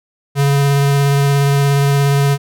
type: tone with vibrato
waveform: square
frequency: 140.6 Hz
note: C#3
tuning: 25 cents sharp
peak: -11 dBFS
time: 0.35-2.38 s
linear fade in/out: 50 ms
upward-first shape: sine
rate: 17 Hz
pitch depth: 11 cents each way
effects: none